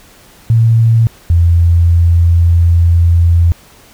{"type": "tone pair in turn", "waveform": "sine", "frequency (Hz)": [114.1, 84.93], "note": ["A#2", "F2"], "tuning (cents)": [-37, -48], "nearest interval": "perfect fourth", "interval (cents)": 511, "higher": "first", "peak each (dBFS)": -5, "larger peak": "neither", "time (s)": [[0.5, 1.07], [1.3, 3.52]], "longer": "second", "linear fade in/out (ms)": 0, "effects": ["pink hiss -42 dBFS RMS until 3.93 s"]}